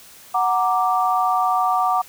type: chord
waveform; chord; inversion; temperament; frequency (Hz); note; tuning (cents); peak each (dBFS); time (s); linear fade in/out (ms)
sine; Gb augmented; none; equal; 740 / 932.3 / 1174.7; Gb5 / Bb5 / D6; 0 / 0 / 0; -19 / -24 / -20; 0.34-2.02; 10
effects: white hiss -45 dBFS RMS until 2.08 s